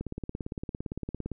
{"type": "click train", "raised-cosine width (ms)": 3, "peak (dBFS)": -21, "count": 24, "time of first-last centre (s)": [0.01, 1.317], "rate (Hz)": 17.6, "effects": []}